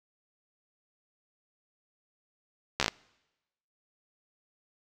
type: slowing click train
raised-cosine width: 0.2 ms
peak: -8 dBFS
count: 6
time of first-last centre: 2.8-2.881 s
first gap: 13 ms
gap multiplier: 1.11
effects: noise-tail reverb RT60 1.0 s tail -25 dB re dry